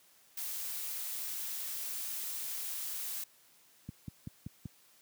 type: noise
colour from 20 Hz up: blue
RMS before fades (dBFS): -39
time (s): 0.37-3.24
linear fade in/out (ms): 5
type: click train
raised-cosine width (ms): 5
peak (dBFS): -26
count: 5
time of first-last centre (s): 3.89-4.656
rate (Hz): 5.22
effects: white hiss -64 dBFS RMS until 5.01 s + high-pass 100 Hz 12 dB/octave